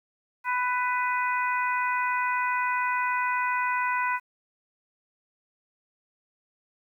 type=harmonic tone; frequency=497 Hz; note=B4; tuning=11 cents sharp; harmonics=2 / 3 / 4 / 5; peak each=-26 / -30 / -32 / -34 dBFS; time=0.44-4.2 s; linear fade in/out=50 ms; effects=10-bit